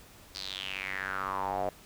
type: tone with band-pass filter sweep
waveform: square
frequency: 47.91 Hz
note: G1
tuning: 39 cents flat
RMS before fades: -35 dBFS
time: 0.35-1.69 s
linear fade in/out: 0 ms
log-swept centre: 4700 to 630 Hz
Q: 5.6
effects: pink hiss -54 dBFS RMS until 1.85 s